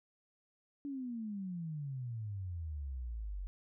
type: exponential sweep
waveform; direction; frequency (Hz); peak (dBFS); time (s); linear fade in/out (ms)
sine; down; 288.9 to 44.99; -38; 0.85-3.47; 0
effects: none